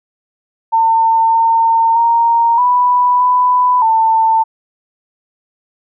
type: tone with pitch steps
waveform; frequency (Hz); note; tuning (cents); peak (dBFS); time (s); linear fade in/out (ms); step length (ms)
sine; 903 / 910 / 929 / 987 / 995 / 894; A5 / A#5 / A#5 / B5 / B5 / A5; +45 / -42 / -6 / -1 / +13 / +27; -8; 0.72-4.44; 20; 620
effects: none